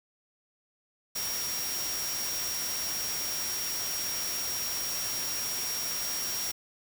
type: tone in noise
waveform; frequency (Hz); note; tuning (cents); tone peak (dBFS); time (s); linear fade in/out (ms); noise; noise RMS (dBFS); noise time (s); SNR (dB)
sine; 5610; F8; +7; -33; 1.15-6.52; 10; white; -35; 1.15-6.52; -1
effects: none